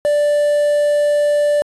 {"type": "tone with quantisation", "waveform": "triangle", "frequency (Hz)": 587.3, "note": "D5", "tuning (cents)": 0, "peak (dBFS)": -10, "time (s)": [0.05, 1.62], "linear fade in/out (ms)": 0, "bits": 5, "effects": ["resampled to 24000 Hz"]}